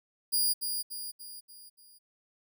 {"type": "tone with echo", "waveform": "10% pulse", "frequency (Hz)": 4848, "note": "D#8", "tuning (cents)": -46, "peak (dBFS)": -18, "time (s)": [0.32, 0.54], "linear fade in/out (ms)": 20, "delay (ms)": 290, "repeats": 5, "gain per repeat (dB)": -6, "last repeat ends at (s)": 1.99, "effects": []}